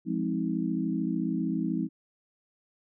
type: chord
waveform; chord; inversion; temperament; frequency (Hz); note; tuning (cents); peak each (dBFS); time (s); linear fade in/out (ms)
sine; F minor seventh; none; equal with one note detuned; 174.61 / 207.7 / 261.6 / 317.3; F3 / Ab3 / C4 / Eb4; 0 / 0 / 0 / +34; -32; 0.05-1.89; 50
effects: none